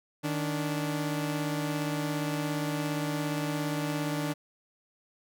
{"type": "tone pair together", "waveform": "sawtooth", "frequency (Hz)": [153.8, 290.3], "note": ["D#3", "D4"], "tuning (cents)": [-20, -20], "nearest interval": "major seventh", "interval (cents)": 1100, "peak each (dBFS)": [-28, -28], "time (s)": [0.23, 4.34], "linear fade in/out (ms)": 20, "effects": []}